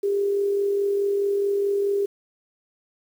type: tone with amplitude modulation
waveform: sine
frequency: 401.2 Hz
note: G4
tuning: 40 cents sharp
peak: -18 dBFS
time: 0.03-2.06 s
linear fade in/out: 10 ms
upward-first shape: sine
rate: 44.7 Hz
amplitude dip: 35%
effects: 8-bit